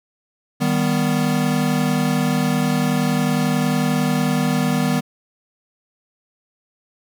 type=chord; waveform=square; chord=Eb augmented; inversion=none; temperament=equal; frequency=155.56 / 196 / 246.9 Hz; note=Eb3 / G3 / B3; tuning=0 / 0 / 0 cents; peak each=-22 / -23 / -21 dBFS; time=0.6-5.01 s; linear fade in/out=20 ms; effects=none